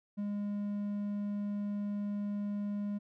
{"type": "tone", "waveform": "triangle", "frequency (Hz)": 204.7, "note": "G#3", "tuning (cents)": -25, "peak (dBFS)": -31, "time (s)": [0.17, 2.99], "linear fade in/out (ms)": 20, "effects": []}